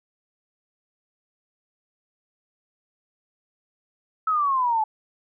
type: exponential sweep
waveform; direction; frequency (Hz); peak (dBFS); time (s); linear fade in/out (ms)
sine; down; 1310 to 853; -19; 4.27-4.84; 5
effects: none